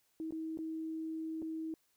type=tone with dropouts; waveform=sine; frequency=320 Hz; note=D#4; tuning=49 cents sharp; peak=-37 dBFS; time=0.2-1.74 s; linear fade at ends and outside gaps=1 ms; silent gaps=0.308-0.323 / 0.574-0.588 / 1.419-1.424 s; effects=white hiss -75 dBFS RMS until 1.96 s